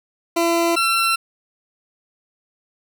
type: tone pair in turn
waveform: 20% pulse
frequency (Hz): 337.8 / 1351.2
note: E4 / E6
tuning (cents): +42 / +42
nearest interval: 2 octaves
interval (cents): 2400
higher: second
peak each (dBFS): -11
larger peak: neither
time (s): 0.36-0.76 / 0.76-1.16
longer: neither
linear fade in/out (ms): 10
effects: none